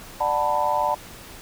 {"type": "chord", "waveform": "sine", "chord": "B minor seventh", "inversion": "first", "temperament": "just", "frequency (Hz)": [592.7, 740.8, 889, 987.8], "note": ["D5", "F#5", "A5", "B5"], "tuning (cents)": [16, 2, 18, 0], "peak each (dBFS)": [-26, -27, -23, -25], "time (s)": [0.2, 0.95], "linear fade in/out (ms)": 10, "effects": ["pink hiss -42 dBFS RMS until 1.41 s"]}